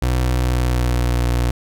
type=tone with pitch glide; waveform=30% pulse; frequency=62.4 to 60.34 Hz; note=B1 to B1; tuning=+19 to -40 cents; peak=-13 dBFS; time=0.02-1.51 s; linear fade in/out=5 ms; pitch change=-59 cents; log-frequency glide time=0.27-1.22 s; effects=none